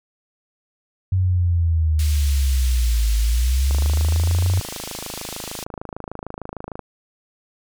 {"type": "linear two-way sweep", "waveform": "sine", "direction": "down then up", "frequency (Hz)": [94.4, 53, 93.4], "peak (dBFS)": -15, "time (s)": [1.12, 4.6], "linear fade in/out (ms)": 5, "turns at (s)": 3.15}
{"type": "band-pass noise", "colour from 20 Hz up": "pink", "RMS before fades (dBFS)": -34, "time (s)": [1.99, 5.64], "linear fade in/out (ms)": 2, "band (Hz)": [3100, 14000], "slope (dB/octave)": 12}
{"type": "click train", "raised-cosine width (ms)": 1, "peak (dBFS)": -17, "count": 83, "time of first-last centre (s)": [3.71, 6.793], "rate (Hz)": 26.6}
{"effects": []}